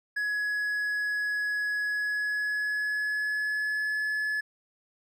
triangle tone with pitch glide, 1682 to 1712.4 Hz, G#6 to A6, +22 to -47 cents, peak -25 dBFS, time 0.16-4.41 s, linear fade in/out 10 ms, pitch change +31 cents, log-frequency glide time 1.83-3.99 s, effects none

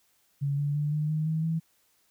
sine tone with pitch steps, 141.1 / 144.48 / 147.94 / 151.49 / 155.12 / 158.84 / 162.64 Hz, C#3 / D3 / D3 / D#3 / D#3 / D#3 / E3, +31 / -28 / +13 / -46 / -5 / +36 / -23 cents, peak -25 dBFS, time 0.41-1.6 s, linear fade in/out 20 ms, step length 170 ms, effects white hiss -68 dBFS RMS until 2.1 s

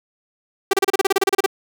sawtooth tone bursts, 389.2 Hz, G4, 12 cents flat, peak -9 dBFS, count 14, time 0.71-1.462 s, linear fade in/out 5 ms, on 24 ms, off 32 ms, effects none

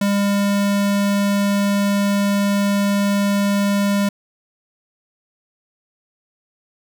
square tone, 201.2 Hz, G3, 45 cents sharp, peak -16 dBFS, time 0.01-4.09 s, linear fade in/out 5 ms, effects none

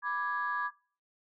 sine chord, G# diminished, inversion first, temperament equal, 987.8 / 1174.7 / 1661.2 Hz, B5 / D6 / G#6, 0 / 0 / 0 cents, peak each -36 / -34 / -33 dBFS, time 0.02-0.71 s, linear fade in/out 50 ms, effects noise-tail reverb RT60 0.4 s tail -20 dB re dry + tanh soft clip ceiling -22 dBFS

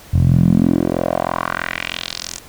10% pulse tone with band-pass filter sweep, 43.07 Hz, F1, 23 cents flat, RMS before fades -17 dBFS, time 0.13-2.39 s, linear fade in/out 10 ms, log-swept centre 93 to 7200 Hz, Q 2.7, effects pink hiss -41 dBFS RMS until 2.48 s

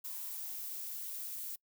violet noise with high-pass filter sweep, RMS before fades -42 dBFS, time 0.04-1.56 s, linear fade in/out 10 ms, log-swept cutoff 1000 to 450 Hz, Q 5.8, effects noise-tail reverb RT60 0.1 s tail -25 dB re dry

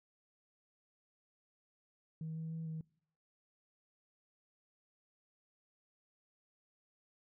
sine tone with pitch steps, 159.4 / 161 / 162.4 / 159.2 Hz, D#3 / E3 / E3 / D#3, +42 / -41 / -26 / +40 cents, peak -38 dBFS, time 2.21-2.81 s, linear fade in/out 2 ms, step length 150 ms, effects noise-tail reverb RT60 0.7 s tail -25 dB re dry + tanh soft clip ceiling -36 dBFS

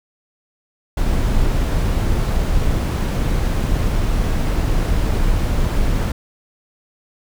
brown noise, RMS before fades -17 dBFS, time 0.97-6.12 s, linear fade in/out 5 ms, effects none

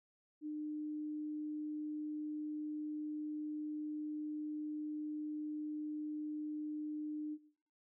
sine tone, 302.5 Hz, D#4, 49 cents flat, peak -39 dBFS, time 0.41-7.38 s, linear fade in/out 50 ms, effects noise-tail reverb RT60 0.7 s tail -20 dB re dry

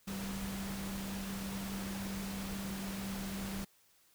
sine tone in noise, 195.2 Hz, G3, 7 cents flat, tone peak -39 dBFS, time 0.07-3.65 s, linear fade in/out 10 ms, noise pink, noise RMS -44 dBFS, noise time 0.07-3.65 s, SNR +2 dB, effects white hiss -68 dBFS RMS until 4.14 s

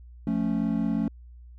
triangle chord, F augmented, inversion none, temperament equal, 174.61 / 220 / 277.2 Hz, F3 / A3 / C#4, 0 / 0 / 0 cents, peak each -28 / -24 / -27 dBFS, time 0.27-1.08 s, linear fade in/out 2 ms, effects added 60 Hz sine -44 dBFS peak until 1.58 s

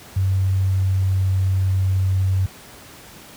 sine tone with pitch glide, 95.3 to 94.7 Hz, G2 to F#2, -48 to +41 cents, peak -15 dBFS, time 0.16-2.46 s, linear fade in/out 5 ms, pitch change -11 cents, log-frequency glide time 0.42-1.45 s, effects pink hiss -42 dBFS RMS until 3.36 s + high-pass 60 Hz 12 dB/octave

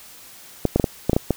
clicks, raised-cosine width 2 ms, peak -3 dBFS, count 8, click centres 0.653 / 0.76 / 0.798 / 0.842 / 1.096 / 1.132 / 1.165 / 1.307 s, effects white hiss -44 dBFS RMS until 1.36 s

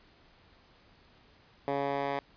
10% pulse tone with band-pass filter sweep, 140 Hz, C#3, 18 cents sharp, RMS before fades -32 dBFS, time 1.68-2.19 s, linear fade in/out 0 ms, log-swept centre 620 to 1100 Hz, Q 0.78, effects pink hiss -61 dBFS RMS until 2.36 s + resampled to 11025 Hz

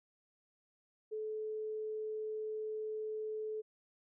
sine tone, 432.4 Hz, A4, 30 cents flat, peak -37 dBFS, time 1.11-3.62 s, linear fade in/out 20 ms, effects none

